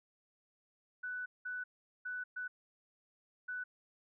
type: tone bursts at uneven times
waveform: sine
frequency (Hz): 1490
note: F#6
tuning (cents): +12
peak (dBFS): -38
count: 5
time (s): 1.03-1.26 / 1.45-1.64 / 2.05-2.24 / 2.36-2.48 / 3.48-3.64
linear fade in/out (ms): 10
effects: none